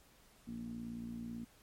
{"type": "tone with low-pass filter", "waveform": "10% pulse", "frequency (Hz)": 58.27, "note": "A#1", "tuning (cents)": 0, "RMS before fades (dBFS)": -44, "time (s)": [0.47, 1.45], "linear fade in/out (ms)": 10, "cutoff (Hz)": 240, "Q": 7.7, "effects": ["pink hiss -65 dBFS RMS until 1.62 s", "MP3 64 kbps"]}